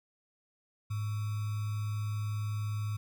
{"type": "tone with sample-and-hold", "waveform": "sine", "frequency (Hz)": 105.3, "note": "G#2", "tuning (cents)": 24, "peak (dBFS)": -31, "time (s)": [0.9, 2.97], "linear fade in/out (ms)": 10, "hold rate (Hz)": 1225, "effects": []}